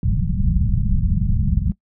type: low-pass noise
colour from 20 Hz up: pink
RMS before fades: -18 dBFS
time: 0.03-1.72 s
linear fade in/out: 2 ms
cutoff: 210 Hz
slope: 96 dB/octave
effects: noise-tail reverb RT60 0.1 s tail -20 dB re dry